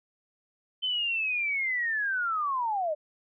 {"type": "linear sweep", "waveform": "sine", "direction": "down", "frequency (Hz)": [3079, 584], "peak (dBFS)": -26, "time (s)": [0.82, 2.95], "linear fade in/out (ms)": 20, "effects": []}